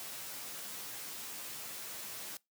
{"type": "noise with comb filter", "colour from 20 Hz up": "white", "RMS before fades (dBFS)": -44, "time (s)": [0, 2.37], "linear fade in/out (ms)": 0, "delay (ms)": 12, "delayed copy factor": -0.6, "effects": ["noise-tail reverb RT60 0.2 s tail -23 dB re dry", "high-pass 100 Hz 12 dB/octave"]}